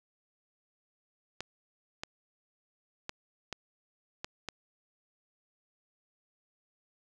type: clicks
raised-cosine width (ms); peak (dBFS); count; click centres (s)
0.2; -19; 6; 1.406 / 2.035 / 3.094 / 3.527 / 4.245 / 4.487
effects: none